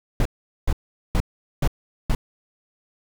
brown noise bursts, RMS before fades -18 dBFS, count 5, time 0.2-2.15 s, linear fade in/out 2 ms, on 54 ms, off 420 ms, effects none

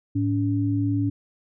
sine tone pair together, 107.23 / 284.3 Hz, A2 / C#4, -44 / +44 cents, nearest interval octave + perfect fourth, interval 1688 cents, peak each -23 dBFS, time 0.15-1.1 s, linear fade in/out 10 ms, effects none

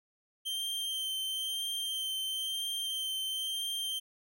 45% pulse tone with vibrato, 3136 Hz, G7, in tune, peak -33 dBFS, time 0.45-4 s, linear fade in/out 20 ms, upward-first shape sine, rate 1 Hz, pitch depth 18 cents each way, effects none

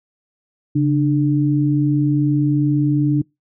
sine tone pair together, 140.1 / 297.6 Hz, C#3 / D4, +19 / +23 cents, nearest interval octave + minor second, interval 1304 cents, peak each -16 dBFS, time 0.75-3.22 s, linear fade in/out 10 ms, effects noise-tail reverb RT60 0.2 s tail -25 dB re dry

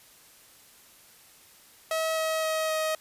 sawtooth tone with pitch steps, 642 / 637.9 / 633.9 / 629.9 Hz, E5 / D#5 / D#5 / D#5, -46 / +43 / +32 / +21 cents, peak -22 dBFS, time 1.91-2.95 s, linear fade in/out 2 ms, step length 260 ms, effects white hiss -55 dBFS RMS until 3 s + resampled to 32000 Hz

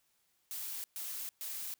blue noise bursts, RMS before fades -41 dBFS, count 3, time 0.51-1.74 s, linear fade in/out 0 ms, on 330 ms, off 120 ms, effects white hiss -75 dBFS RMS until 1.79 s

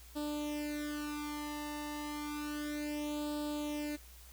sawtooth tone with flanger, 296.6 Hz, D4, 17 cents sharp, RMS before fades -39 dBFS, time 0.15-3.97 s, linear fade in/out 20 ms, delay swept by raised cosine 0.24 to 1.07 ms, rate 0.31 Hz, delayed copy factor +1, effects added 60 Hz sine -54 dBFS peak until 4.32 s + white hiss -58 dBFS RMS until 4.32 s

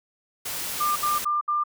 white noise, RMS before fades -31 dBFS, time 0.45-1.25 s, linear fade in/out 10 ms
sine tone bursts, 1195 Hz, D6, 30 cents sharp, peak -21 dBFS, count 4, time 0.8-1.638 s, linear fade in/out 10 ms, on 160 ms, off 66 ms
effects none

